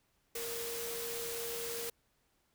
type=tone in noise; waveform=sine; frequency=466.2 Hz; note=A#4; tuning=in tune; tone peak=-41 dBFS; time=0.35-1.9 s; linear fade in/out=5 ms; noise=white; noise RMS=-41 dBFS; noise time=0.35-1.9 s; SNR=-3 dB; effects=pink hiss -75 dBFS RMS until 2.54 s